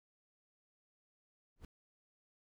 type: noise with exponential growth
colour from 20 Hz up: brown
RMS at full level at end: -43 dBFS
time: 1.56-1.65 s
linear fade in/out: 2 ms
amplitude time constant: 18 ms
effects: none